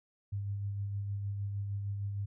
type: tone with tremolo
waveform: sine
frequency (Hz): 100.5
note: G2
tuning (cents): +44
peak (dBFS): -32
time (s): 0.32-2.26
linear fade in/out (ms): 10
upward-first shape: sine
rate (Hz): 6.5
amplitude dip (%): 30
effects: none